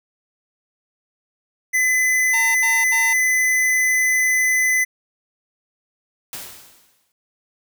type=tone; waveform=square; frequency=2018 Hz; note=B6; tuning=37 cents sharp; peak=-16 dBFS; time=1.73-4.85 s; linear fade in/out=20 ms
type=tone bursts; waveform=sawtooth; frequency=910 Hz; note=A#5; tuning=42 cents flat; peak=-21 dBFS; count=3; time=2.33-3.136 s; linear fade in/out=10 ms; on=220 ms; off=73 ms
type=noise with exponential decay; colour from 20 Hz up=white; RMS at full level=-30 dBFS; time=6.33-7.12 s; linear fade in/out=1 ms; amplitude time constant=170 ms
effects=none